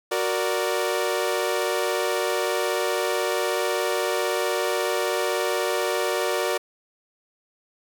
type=chord; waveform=sawtooth; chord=Gb augmented; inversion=none; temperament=equal; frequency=370 / 466.2 / 587.3 Hz; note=Gb4 / Bb4 / D5; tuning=0 / 0 / 0 cents; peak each=-23 dBFS; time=0.11-6.58 s; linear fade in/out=10 ms; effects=none